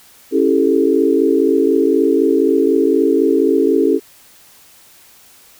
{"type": "chord", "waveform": "sine", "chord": "A dominant seventh", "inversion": "first", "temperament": "just", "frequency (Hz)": [275, 330, 396, 440], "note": ["C#4", "E4", "G4", "A4"], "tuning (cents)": [-14, 2, 18, 0], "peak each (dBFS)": -16, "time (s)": [0.31, 4], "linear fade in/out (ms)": 50, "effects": ["white hiss -46 dBFS RMS until 5.59 s"]}